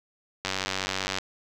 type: click train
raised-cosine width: 0.2 ms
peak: -10 dBFS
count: 71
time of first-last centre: 0.45-1.185 s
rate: 95.2 Hz
effects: none